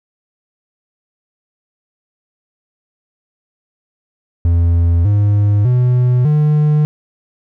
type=tone with pitch steps; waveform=triangle; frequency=85 / 102.85 / 124.45 / 150.58 Hz; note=F2 / G#2 / B2 / D3; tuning=-46 / -16 / +14 / +44 cents; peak=-7 dBFS; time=4.45-6.85 s; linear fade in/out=0 ms; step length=600 ms; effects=none